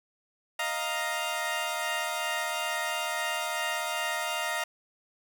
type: chord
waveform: 15% pulse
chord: Eb suspended second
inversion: none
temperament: equal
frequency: 622.3 / 698.5 / 932.3 Hz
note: Eb5 / F5 / Bb5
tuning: 0 / 0 / 0 cents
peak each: -28 / -27 / -27 dBFS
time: 0.59-4.64 s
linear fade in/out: 5 ms
effects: none